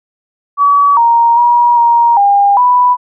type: tone with pitch steps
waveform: sine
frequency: 1139 / 934 / 957 / 940 / 805 / 988 Hz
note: C#6 / A#5 / A#5 / A#5 / G5 / B5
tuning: +47 / +3 / +45 / +14 / +46 / 0 cents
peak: -5 dBFS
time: 0.57-2.97 s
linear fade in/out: 50 ms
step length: 400 ms
effects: none